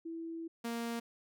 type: tone pair in turn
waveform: sine / sawtooth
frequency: 329.6 / 233.1 Hz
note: E4 / A#3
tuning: 0 / 0 cents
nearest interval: tritone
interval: 600 cents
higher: first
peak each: -39 / -32 dBFS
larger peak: second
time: 0.05-0.48 / 0.64-1 s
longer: first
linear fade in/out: 10 ms
effects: none